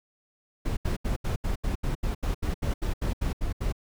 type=noise bursts; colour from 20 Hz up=brown; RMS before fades=-27 dBFS; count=16; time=0.65-3.725 s; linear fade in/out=10 ms; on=120 ms; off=77 ms; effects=none

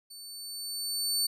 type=tone with level ramp; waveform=25% pulse; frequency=4500 Hz; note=C#8; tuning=25 cents sharp; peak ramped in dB=-40 to -20 dBFS; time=0.1-1.27 s; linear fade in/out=10 ms; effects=none

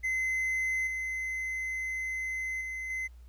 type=tone with level steps; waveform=triangle; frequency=2053 Hz; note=C7; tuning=33 cents flat; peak=-26 / -30 / -33 / -30 dBFS; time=0.03-3.08 s; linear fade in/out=20 ms; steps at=0.87 / 2.61 / 2.9 s; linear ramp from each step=2 ms; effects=added 60 Hz sine -48 dBFS peak until 3.28 s + pink hiss -69 dBFS RMS until 3.28 s

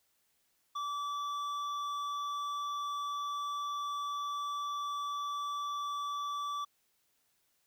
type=tone with hard clipping; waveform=triangle; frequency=1157 Hz; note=D6; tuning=26 cents flat; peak=-36 dBFS; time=0.75-6.65 s; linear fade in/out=10 ms; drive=12 dB; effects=white hiss -75 dBFS RMS until 7.66 s

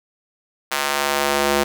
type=tone with high-pass filter sweep; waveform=square; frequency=71 Hz; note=C#2; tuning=42 cents sharp; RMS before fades=-20 dBFS; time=0.71-1.64 s; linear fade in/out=10 ms; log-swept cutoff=1100 to 360 Hz; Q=0.8; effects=none

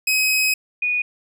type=tone pair in turn; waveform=sawtooth / sine; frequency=2536 / 2465 Hz; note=D#7 / D#7; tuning=+32 / -17 cents; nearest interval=unison; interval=49 cents; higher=first; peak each=-13 / -18 dBFS; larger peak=first; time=0.07-0.54 / 0.82-1.02 s; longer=first; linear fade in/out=5 ms; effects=none

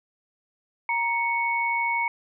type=tone pair together; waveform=sine; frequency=937.5 / 2217 Hz; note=A#5 / C#7; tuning=+10 / 0 cents; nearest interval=octave + minor third; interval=1490 cents; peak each=-25 dBFS; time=0.89-2.08 s; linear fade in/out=2 ms; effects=none

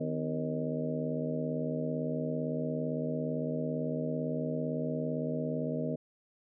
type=harmonic tone with a mistuned harmonic; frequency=77.78 Hz; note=D#2; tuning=in tune; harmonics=2 / 3 / 4 / 5 / 6 / 7 / 8; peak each=-36 / -35 / -44 / -45 / -38 / -43 / -39 dBFS; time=0-5.96 s; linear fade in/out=10 ms; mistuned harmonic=3; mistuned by=+130 cents; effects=none

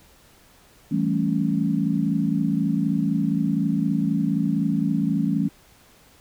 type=chord; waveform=sine; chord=A dominant seventh; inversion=second; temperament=equal; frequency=164.81 / 196 / 220 / 277.2 Hz; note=E3 / G3 / A3 / C#4; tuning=0 / 0 / 0 / 0 cents; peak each=-25 dBFS; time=0.91-5.49 s; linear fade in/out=10 ms; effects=pink hiss -54 dBFS RMS until 6.2 s

